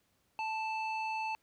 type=tone with low-pass filter; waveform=square; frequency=880 Hz; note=A5; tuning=in tune; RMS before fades=-36 dBFS; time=0.39-1.35 s; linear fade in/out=0 ms; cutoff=3000 Hz; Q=1.8; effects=pink hiss -74 dBFS RMS until 1.42 s + high-pass 60 Hz 12 dB/octave